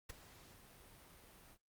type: noise with ADSR envelope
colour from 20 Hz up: pink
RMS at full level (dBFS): -45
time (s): 0.09-1.58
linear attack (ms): 10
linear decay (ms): 12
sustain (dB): -16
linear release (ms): 56
effects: noise-tail reverb RT60 0.2 s tail -25 dB re dry + Opus 48 kbps

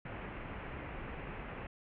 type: low-pass noise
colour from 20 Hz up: pink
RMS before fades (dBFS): -44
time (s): 0.05-1.67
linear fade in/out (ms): 5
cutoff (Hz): 2700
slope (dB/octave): 48
effects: none

